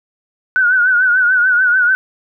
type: tone with vibrato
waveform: sine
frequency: 1480 Hz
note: F#6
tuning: in tune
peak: -9 dBFS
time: 0.56-1.95 s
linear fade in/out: 0 ms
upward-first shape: triangle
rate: 6.8 Hz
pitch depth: 88 cents each way
effects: none